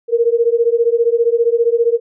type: beating tone pair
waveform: sine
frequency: 460 / 475 Hz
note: A#4 / A#4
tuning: -23 / +33 cents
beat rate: 15 Hz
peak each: -14 dBFS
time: 0.08-2 s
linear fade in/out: 50 ms
effects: none